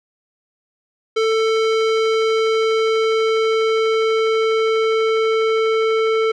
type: tone with low-pass filter sweep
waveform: square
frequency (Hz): 443.9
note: A4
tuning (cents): +15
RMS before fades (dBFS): -17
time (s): 1.16-6.32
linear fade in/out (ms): 10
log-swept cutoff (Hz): 4300 to 2700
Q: 1
effects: none